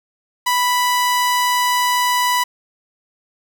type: tone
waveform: sawtooth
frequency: 987.8 Hz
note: B5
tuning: in tune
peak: -11 dBFS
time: 0.46-2.44 s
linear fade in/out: 10 ms
effects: 7-bit

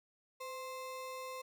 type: ring-modulated tone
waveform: square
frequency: 784 Hz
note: G5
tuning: in tune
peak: -40 dBFS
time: 0.4-1.42 s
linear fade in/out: 10 ms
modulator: 271 Hz
effects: none

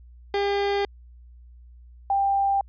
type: tone pair in turn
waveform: 30% pulse / sine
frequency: 402 / 791.1 Hz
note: G4 / G5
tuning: +44 / +16 cents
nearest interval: octave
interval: 1172 cents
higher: second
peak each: -19 dBFS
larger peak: neither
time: 0.34-0.85 / 2.1-2.61 s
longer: neither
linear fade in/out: 2 ms
effects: added 60 Hz sine -45 dBFS peak until 2.68 s + resampled to 11025 Hz

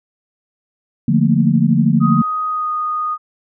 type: chord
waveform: sine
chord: Bb major seventh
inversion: first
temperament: equal with one note detuned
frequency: 146.83 / 174.61 / 220.6 / 233.1 Hz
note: D3 / F3 / A3 / Bb3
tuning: 0 / 0 / +5 / 0 cents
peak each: -16 dBFS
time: 1.08-2.22 s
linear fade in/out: 5 ms
type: tone with pitch glide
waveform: sine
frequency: 1250 to 1235.6 Hz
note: D#6 to D#6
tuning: +8 to -12 cents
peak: -17 dBFS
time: 2-3.18 s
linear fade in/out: 50 ms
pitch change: -20 cents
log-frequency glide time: 2.48-2.72 s
effects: none

